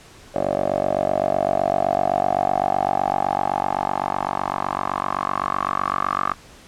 10% pulse tone with band-pass filter sweep, 47.86 Hz, G1, 41 cents flat, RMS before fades -22 dBFS, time 0.34-6.34 s, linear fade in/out 20 ms, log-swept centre 560 to 1200 Hz, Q 6.1, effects pink hiss -46 dBFS RMS until 6.67 s + low-pass 9000 Hz 12 dB/octave

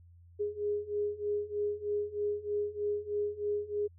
sine beating tone pair, 412.2 / 415.4 Hz, G#4 / G#4, -13 / 0 cents, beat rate 3.2 Hz, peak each -35 / -33 dBFS, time 0.39-3.88 s, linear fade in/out 20 ms, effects added 86 Hz sine -54 dBFS peak until 3.98 s

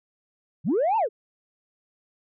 sine linear two-way sweep, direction up then down, 116.54 to 932.3 to 376.1 Hz, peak -18 dBFS, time 0.64-1.09 s, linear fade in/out 50 ms, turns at 0.97 s, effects tanh soft clip ceiling -17 dBFS

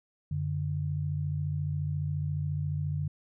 sine tone pair together, 92.67 / 147 Hz, F#2 / D3, +3 / +2 cents, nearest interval minor sixth, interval 799 cents, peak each -33 / -30 dBFS, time 0.31-3.08 s, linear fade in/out 5 ms, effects none

